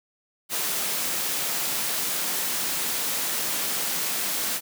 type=high-pass noise; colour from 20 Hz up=white; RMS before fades=-27 dBFS; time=0.49-4.61 s; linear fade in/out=50 ms; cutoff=140 Hz; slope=24 dB/octave; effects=none